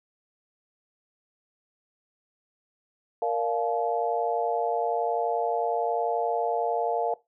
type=chord; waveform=sine; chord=Bb major seventh; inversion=none; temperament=equal with one note detuned; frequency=466.2 / 587.3 / 698.5 / 858.9 Hz; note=Bb4 / D5 / F5 / A5; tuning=0 / 0 / 0 / -42 cents; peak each=-28 / -33 / -27 / -32 dBFS; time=3.22-7.14 s; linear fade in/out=2 ms; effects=noise-tail reverb RT60 0.2 s tail -20 dB re dry